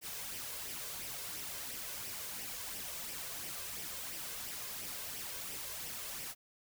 white noise with flanger, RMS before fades -43 dBFS, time 0.01-6.35 s, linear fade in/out 50 ms, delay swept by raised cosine 0.36 to 1.96 ms, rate 2.9 Hz, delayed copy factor +0.5, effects none

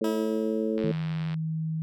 harmonic tone, 110 Hz, A2, in tune, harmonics 2 / 3 / 4 / 5, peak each -29 / -31 / -29 / -34 dBFS, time 0.01-0.92 s, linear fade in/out 5 ms
15% pulse tone with exponential decay, 322.6 Hz, E4, 37 cents flat, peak -24 dBFS, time 0.04-1.06 s, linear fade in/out 2 ms, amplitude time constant 220 ms
click train, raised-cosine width 0.3 ms, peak -25 dBFS, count 51, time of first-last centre 0.78-1.342 s, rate 89 Hz
sine tone, 159.3 Hz, D#3, 41 cents sharp, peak -27 dBFS, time 0.84-1.82 s, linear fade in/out 0 ms
effects none

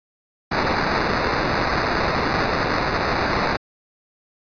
white noise with sample-and-hold, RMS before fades -21 dBFS, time 0.51-3.57 s, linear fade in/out 10 ms, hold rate 3150 Hz, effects resampled to 11025 Hz

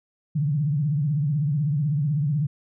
sine tone with vibrato, 146.83 Hz, D3, in tune, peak -20 dBFS, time 0.35-2.47 s, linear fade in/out 10 ms, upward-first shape triangle, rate 16 Hz, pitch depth 190 cents each way, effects none

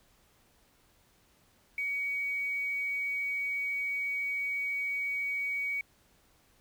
sine tone with quantisation, 2253 Hz, C#7, 28 cents sharp, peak -30 dBFS, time 1.78-5.81 s, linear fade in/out 2 ms, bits 9, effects pink hiss -66 dBFS RMS until 6.6 s

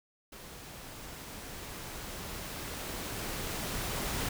pink noise with level ramp, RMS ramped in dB -48 to -34 dBFS, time 0.32-4.29 s, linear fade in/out 5 ms, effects none

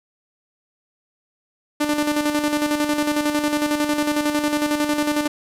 sawtooth tone with tremolo, 297 Hz, D4, 20 cents sharp, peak -13 dBFS, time 1.8-5.28 s, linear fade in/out 10 ms, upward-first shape square, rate 11 Hz, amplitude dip 50%, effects resampled to 32000 Hz + 9-bit

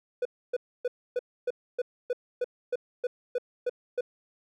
triangle tone bursts, 493.9 Hz, B4, in tune, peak -23 dBFS, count 13, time 0.22-4.009 s, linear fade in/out 5 ms, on 33 ms, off 280 ms, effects none

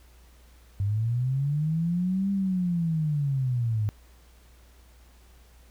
sine linear two-way sweep, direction up then down, 96.9 to 199 to 102.6 Hz, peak -23 dBFS, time 0.8-3.89 s, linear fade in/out 0 ms, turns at 2.31 s, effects added 60 Hz sine -52 dBFS peak until 5.7 s + pink hiss -60 dBFS RMS until 5.7 s

